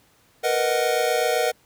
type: chord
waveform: square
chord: B major seventh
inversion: third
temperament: equal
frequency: 466.2 / 493.9 / 622.3 / 740 Hz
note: A#4 / B4 / D#5 / F#5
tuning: 0 / 0 / 0 / 0 cents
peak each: -26 dBFS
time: 0.43-1.52 s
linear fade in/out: 20 ms
effects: pink hiss -59 dBFS RMS until 1.65 s + high-pass 60 Hz 12 dB/octave